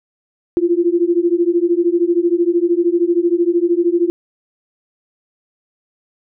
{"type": "beating tone pair", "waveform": "sine", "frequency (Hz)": [339, 352], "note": ["E4", "F4"], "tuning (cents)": [49, 14], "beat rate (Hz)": 13, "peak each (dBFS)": -15, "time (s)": [0.57, 4.1], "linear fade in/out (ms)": 0, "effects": []}